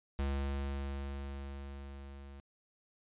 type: tone with level ramp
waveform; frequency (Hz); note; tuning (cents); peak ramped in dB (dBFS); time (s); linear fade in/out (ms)
square; 69.3; C#2; 0; -32 to -49; 0.19-2.4; 0
effects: resampled to 8000 Hz